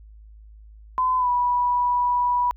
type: tone with pitch glide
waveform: sine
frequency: 1018 to 978.8 Hz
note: C6 to B5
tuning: -48 to -16 cents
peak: -18 dBFS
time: 0.98-2.51 s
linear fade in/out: 0 ms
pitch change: -68 cents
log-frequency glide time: 1.17-1.29 s
effects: added 53 Hz sine -43 dBFS peak until 2.56 s